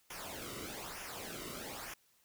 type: noise with flanger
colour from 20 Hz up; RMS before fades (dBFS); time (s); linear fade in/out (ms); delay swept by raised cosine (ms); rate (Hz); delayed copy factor
pink; -45; 0.1-1.94; 5; 0.24 to 1.22; 1.1; -0.7
effects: white hiss -71 dBFS RMS until 2.24 s